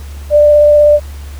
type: tone with vibrato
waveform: sine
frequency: 592 Hz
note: D5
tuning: 14 cents sharp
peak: -3 dBFS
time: 0.3-1 s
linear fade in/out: 50 ms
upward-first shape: triangle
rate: 16 Hz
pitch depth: 12 cents each way
effects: added 71 Hz sine -24 dBFS peak until 1.39 s + pink hiss -38 dBFS RMS until 1.39 s